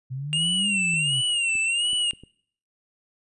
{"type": "exponential two-way sweep", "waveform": "sine", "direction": "up then down", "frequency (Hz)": [125.9, 207.7, 125.9], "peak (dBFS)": -28, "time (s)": [0.1, 1.22], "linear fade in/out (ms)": 20, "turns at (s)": 0.69}
{"type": "tone with vibrato", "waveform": "square", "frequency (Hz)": 2795, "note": "F7", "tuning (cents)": 1, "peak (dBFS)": -22, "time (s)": [0.33, 2.11], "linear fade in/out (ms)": 0, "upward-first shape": "sine", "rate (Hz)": 1.4, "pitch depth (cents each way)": 100}
{"type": "clicks", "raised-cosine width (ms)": 3, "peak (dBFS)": -31, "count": 5, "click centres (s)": [0.937, 1.554, 1.932, 2.134, 2.236]}
{"effects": ["noise-tail reverb RT60 0.6 s tail -24 dB re dry", "resampled to 24000 Hz"]}